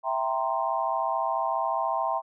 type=chord; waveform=sine; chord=C dominant seventh; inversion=first; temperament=equal; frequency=659.3 / 784 / 932.3 / 1046.5 Hz; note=E5 / G5 / Bb5 / C6; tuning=0 / 0 / 0 / 0 cents; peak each=-30 dBFS; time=0.03-2.22 s; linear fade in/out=50 ms; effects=none